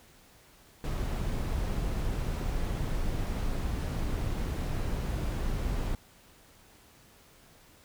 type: noise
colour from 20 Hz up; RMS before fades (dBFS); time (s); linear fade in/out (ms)
brown; -31; 0.84-5.95; 2
effects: pink hiss -58 dBFS RMS until 7.84 s